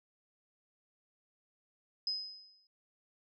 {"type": "tone with exponential decay", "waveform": "sine", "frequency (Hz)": 5050, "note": "D#8", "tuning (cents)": 25, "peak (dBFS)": -30, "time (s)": [2.07, 2.67], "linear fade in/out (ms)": 2, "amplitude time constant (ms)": 130, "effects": []}